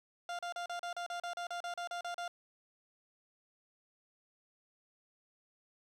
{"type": "tone bursts", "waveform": "30% pulse", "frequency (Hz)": 698.5, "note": "F5", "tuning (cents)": 0, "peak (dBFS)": -35, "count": 15, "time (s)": [0.29, 2.279], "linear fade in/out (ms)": 2, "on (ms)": 99, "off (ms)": 36, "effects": ["low-pass 7000 Hz 12 dB/octave", "11-bit"]}